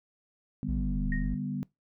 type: chord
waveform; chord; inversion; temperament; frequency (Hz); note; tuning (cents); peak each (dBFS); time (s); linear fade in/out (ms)
sine; G major; second; equal; 146.83 / 196 / 246.9; D3 / G3 / B3; 0 / 0 / 0; -35; 0.63-1.63; 0
type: exponential two-way sweep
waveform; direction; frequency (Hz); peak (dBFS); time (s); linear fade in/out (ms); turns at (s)
triangle; down then up; 61.74 to 35.89 to 51; -27; 0.68-1.35; 10; 1.14
type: tone with exponential decay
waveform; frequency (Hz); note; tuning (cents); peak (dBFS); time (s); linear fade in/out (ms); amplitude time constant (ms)
sine; 1864.7; A#6; 0; -32; 1.12-1.38; 2; 56
effects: noise-tail reverb RT60 0.2 s tail -23 dB re dry